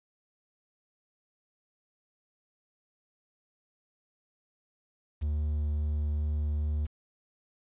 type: tone with quantisation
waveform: triangle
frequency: 74.8 Hz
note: D2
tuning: 32 cents sharp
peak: -25 dBFS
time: 5.21-6.87 s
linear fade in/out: 20 ms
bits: 9
effects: resampled to 8000 Hz